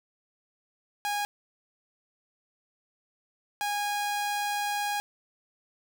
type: tone bursts at uneven times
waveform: sawtooth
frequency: 822 Hz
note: G#5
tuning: 18 cents flat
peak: -24 dBFS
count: 2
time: 1.05-1.25 / 3.61-5 s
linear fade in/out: 0 ms
effects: none